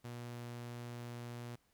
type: tone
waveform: sawtooth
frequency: 119.9 Hz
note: A#2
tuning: 49 cents sharp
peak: -40 dBFS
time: 0.04-1.56 s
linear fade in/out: 10 ms
effects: pink hiss -75 dBFS RMS until 1.73 s